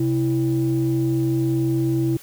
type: tone pair together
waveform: sine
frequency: 130.8 / 329.6 Hz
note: C3 / E4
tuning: 0 / 0 cents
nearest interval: octave + major third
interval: 1600 cents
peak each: -20 / -19 dBFS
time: 0-2.17 s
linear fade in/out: 5 ms
effects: tanh soft clip ceiling -12 dBFS + white hiss -45 dBFS RMS until 2.22 s